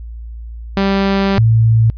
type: tone pair in turn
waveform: sawtooth / sine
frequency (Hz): 196 / 112.55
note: G3 / A2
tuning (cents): 0 / +40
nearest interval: minor seventh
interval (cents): 960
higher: first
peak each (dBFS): -8 / -7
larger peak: second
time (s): 0.77-1.38 / 1.38-1.9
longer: first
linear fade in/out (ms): 0
effects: added 57 Hz sine -26 dBFS peak until 1.97 s + resampled to 11025 Hz